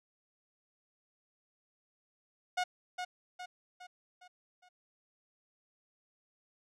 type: tone with echo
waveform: sawtooth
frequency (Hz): 725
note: F#5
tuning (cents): -35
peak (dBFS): -26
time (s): 2.57-2.64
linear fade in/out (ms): 10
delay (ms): 410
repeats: 5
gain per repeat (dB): -6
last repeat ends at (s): 4.69
effects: low-pass 6000 Hz 12 dB/octave